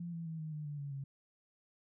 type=tone with pitch steps; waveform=sine; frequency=171.9 / 166.52 / 161.32 / 156.27 / 151.39 / 146.65 / 142.07 / 137.62 Hz; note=F3 / E3 / E3 / D#3 / D#3 / D3 / C#3 / C#3; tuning=-27 / +18 / -37 / +8 / -47 / -2 / +43 / -12 cents; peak=-39 dBFS; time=0-1.04 s; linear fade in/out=5 ms; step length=130 ms; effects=none